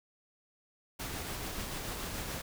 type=noise with tremolo; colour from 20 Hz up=pink; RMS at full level=-38 dBFS; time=0.99-2.42 s; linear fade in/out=10 ms; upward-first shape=sine; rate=6.9 Hz; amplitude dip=25%; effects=none